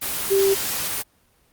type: tone in noise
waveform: sine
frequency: 391.4 Hz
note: G4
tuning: 3 cents flat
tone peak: -15 dBFS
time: 0.3-0.55 s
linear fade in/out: 20 ms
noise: white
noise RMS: -26 dBFS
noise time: 0.01-1.03 s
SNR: +8 dB
effects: pink hiss -61 dBFS RMS until 1.52 s + Opus 24 kbps